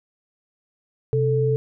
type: tone pair together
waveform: sine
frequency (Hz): 130.1 / 440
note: C3 / A4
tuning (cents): -9 / 0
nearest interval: octave + major sixth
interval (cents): 2109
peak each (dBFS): -20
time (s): 1.13-1.56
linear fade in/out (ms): 0
effects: none